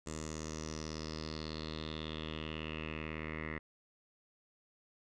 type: tone with low-pass filter sweep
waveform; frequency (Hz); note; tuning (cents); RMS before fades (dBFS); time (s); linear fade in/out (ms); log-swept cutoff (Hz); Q
10% pulse; 78.2; D#2; +9; -42; 0.06-3.59; 10; 7500 to 2000; 5.6
effects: none